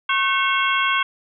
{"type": "harmonic tone with a mistuned harmonic", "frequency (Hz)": 545, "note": "C#5", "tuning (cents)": -29, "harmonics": [2, 3, 4, 5, 6], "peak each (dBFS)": [-21, -23, -24, -25, -26], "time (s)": [0.09, 1.03], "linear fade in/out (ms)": 5, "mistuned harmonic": 3, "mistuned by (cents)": -120, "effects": []}